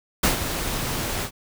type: noise with ADSR envelope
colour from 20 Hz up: pink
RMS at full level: -17 dBFS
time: 0.23-1.31 s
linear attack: 8 ms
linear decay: 120 ms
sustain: -10 dB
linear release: 77 ms
effects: none